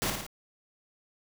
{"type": "noise with echo", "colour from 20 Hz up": "pink", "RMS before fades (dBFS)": -30, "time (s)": [0.02, 0.1], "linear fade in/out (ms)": 0, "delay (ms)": 55, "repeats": 3, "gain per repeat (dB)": -4, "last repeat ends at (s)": 0.265, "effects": []}